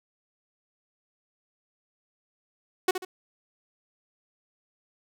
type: tone with echo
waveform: sawtooth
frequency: 370 Hz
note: F#4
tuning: in tune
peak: -15 dBFS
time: 2.88-2.91 s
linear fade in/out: 5 ms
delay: 70 ms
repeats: 2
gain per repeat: -9 dB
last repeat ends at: 3.05 s
effects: none